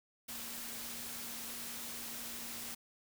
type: tone in noise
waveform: sine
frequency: 234.3 Hz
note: A#3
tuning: 9 cents sharp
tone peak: -55 dBFS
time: 0.28-2.75 s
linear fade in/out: 10 ms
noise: white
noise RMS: -44 dBFS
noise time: 0.28-2.75 s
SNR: -14 dB
effects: none